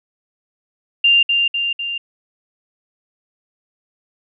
sine tone with echo, 2791 Hz, F7, 2 cents flat, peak -9 dBFS, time 1.04-1.23 s, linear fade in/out 5 ms, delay 250 ms, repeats 3, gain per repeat -4 dB, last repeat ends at 1.98 s, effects none

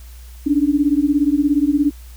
sine beating tone pair, 281.6 / 298.6 Hz, C#4 / D4, +27 / +29 cents, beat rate 17 Hz, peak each -16 dBFS, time 0.46-1.91 s, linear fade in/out 10 ms, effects added 60 Hz sine -35 dBFS peak until 2.16 s + white hiss -48 dBFS RMS until 2.16 s

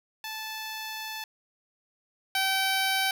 10% pulse tone pair in turn, 874 / 770.1 Hz, A5 / G5, -12 / -31 cents, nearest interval major second, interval 219 cents, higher first, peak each -26 / -16 dBFS, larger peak second, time 0.24-1.24 / 2.35-3.11 s, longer first, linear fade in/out 2 ms, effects none

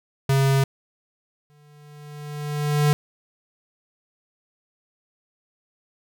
square tone, 136.1 Hz, C#3, 31 cents flat, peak -17 dBFS, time 0.29-0.64 s, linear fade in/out 5 ms
square tone with exponential growth, 147.8 Hz, D3, 11 cents sharp, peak -15 dBFS, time 1.5-2.93 s, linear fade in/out 0 ms, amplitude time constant 310 ms
effects none

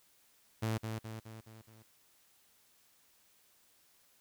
sawtooth tone with echo, 110.9 Hz, A2, 14 cents sharp, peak -28 dBFS, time 0.62-0.78 s, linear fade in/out 10 ms, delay 210 ms, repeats 5, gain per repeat -5 dB, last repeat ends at 1.83 s, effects white hiss -68 dBFS RMS until 4.2 s

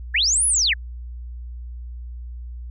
sine linear two-way sweep, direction up then down, 1568 to 10548 to 1568 Hz, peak -16 dBFS, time 0.14-0.74 s, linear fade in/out 10 ms, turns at 0.46 s, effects added 60 Hz sine -31 dBFS peak until 2.7 s

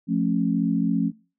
sine chord, F augmented, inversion none, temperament just, 174.61 / 218.3 / 272.8 Hz, F3 / A3 / C#4, 0 / -13 / -28 cents, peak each -24 dBFS, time 0.07-1.12 s, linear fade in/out 50 ms, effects noise-tail reverb RT60 0.4 s tail -25 dB re dry

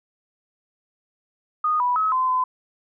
sine tone with pitch steps, 1235 / 984 / 1281 / 1029 / 1018 Hz, D#6 / B5 / E6 / C6 / C6, -13 / -7 / -50 / -29 / -48 cents, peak -18 dBFS, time 1.64-2.44 s, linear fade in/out 5 ms, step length 160 ms, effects none

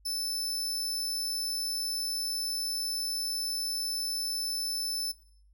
sawtooth tone, 5274 Hz, E8, in tune, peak -28 dBFS, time 0.05-5.12 s, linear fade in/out 10 ms, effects noise-tail reverb RT60 0.6 s tail -18 dB re dry + added 50 Hz sine -58 dBFS peak until 5.53 s

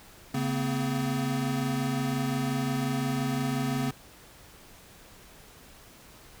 square tone cluster, 139 / 229 / 254.7 Hz, C#3 / A#3 / C4, +5 / -31 / -46 cents, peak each -31 / -35 / -31 dBFS, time 0.34-3.91 s, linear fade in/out 5 ms, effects pink hiss -52 dBFS RMS until 6.4 s

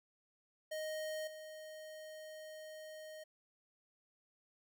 square tone with level steps, 622.3 Hz, D#5, in tune, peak -40 / -49 dBFS, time 0.71-3.24 s, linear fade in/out 10 ms, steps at 1.27 s, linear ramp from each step 5 ms, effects none

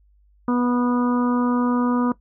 harmonic tone with a mistuned harmonic, 245.1 Hz, B3, 13 cents flat, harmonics 1 / 2 / 3 / 4 / 5 / 6, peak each -18 / -28 / -37 / -29 / -30 / -39 dBFS, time 0.48-2.12 s, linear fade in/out 2 ms, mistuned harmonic 3, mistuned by -19 cents, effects noise-tail reverb RT60 0.1 s tail -17 dB re dry + added 50 Hz sine -54 dBFS peak until 2.2 s

